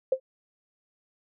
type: tone with exponential decay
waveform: sine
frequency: 523.3 Hz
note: C5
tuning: in tune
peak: -16 dBFS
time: 0.12-0.2 s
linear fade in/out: 5 ms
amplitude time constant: 16 ms
effects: none